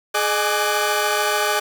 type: tone cluster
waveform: sawtooth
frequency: 421.3 / 610 / 829 / 1173 / 1501 Hz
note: G#4 / D#5 / G#5 / D6 / F#6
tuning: +25 / -34 / -3 / -2 / +24 cents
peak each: -21 dBFS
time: 0.14-1.6 s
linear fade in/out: 10 ms
effects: 7-bit